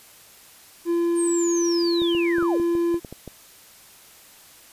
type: tone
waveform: triangle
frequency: 341.3 Hz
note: F4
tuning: 40 cents flat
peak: -17 dBFS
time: 0.85-3 s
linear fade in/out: 50 ms
type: linear sweep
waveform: sine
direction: down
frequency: 8790 to 155.5 Hz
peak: -27 dBFS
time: 1.15-2.62 s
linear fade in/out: 50 ms
type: clicks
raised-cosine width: 2 ms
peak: -22 dBFS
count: 10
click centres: 2.019 / 2.15 / 2.383 / 2.426 / 2.599 / 2.752 / 2.943 / 3.048 / 3.126 / 3.277 s
effects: white hiss -49 dBFS RMS until 4.72 s + resampled to 32000 Hz